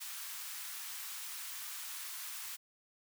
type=high-pass noise; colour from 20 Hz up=white; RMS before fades=-44 dBFS; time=0-2.57 s; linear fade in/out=20 ms; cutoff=960 Hz; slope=24 dB/octave; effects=none